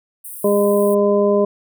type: high-pass noise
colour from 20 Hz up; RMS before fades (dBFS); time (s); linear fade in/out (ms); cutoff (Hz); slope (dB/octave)
pink; -33; 0.24-0.95; 10; 8600; 96
type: harmonic tone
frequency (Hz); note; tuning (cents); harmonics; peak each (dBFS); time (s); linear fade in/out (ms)
203.5; G#3; -35; 1 / 2 / 3 / 5; -19 / -15 / -17 / -26; 0.44-1.45; 5
effects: none